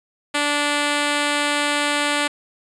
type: tone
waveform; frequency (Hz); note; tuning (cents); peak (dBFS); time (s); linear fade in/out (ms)
5% pulse; 291.8; D4; -11; -7; 0.34-2.28; 10
effects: resampled to 22050 Hz